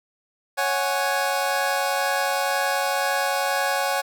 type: chord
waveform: 25% pulse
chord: C# suspended fourth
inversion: none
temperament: equal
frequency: 554.4 / 740 / 830.6 Hz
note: C#5 / F#5 / G#5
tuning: 0 / 0 / 0 cents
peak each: -22 dBFS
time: 0.57-4.02 s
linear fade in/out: 20 ms
effects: none